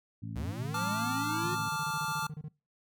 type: harmonic tone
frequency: 55 Hz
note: A1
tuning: in tune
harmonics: 2 / 3 / 4 / 5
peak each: -39 / -43 / -45 / -47 dBFS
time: 0.22-1.69 s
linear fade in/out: 10 ms
type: linear sweep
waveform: square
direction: up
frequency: 58.2 to 370 Hz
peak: -36 dBFS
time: 0.35-1.56 s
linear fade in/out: 20 ms
type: chord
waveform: square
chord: D minor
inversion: second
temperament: equal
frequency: 880 / 1174.7 / 1396.9 Hz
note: A5 / D6 / F6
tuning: 0 / 0 / 0 cents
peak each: -37 dBFS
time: 0.74-2.27 s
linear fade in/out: 5 ms
type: tone bursts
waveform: triangle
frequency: 152.2 Hz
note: D#3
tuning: 38 cents flat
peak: -35 dBFS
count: 15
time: 1.43-2.485 s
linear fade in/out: 5 ms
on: 47 ms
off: 25 ms
effects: noise-tail reverb RT60 0.3 s tail -22 dB re dry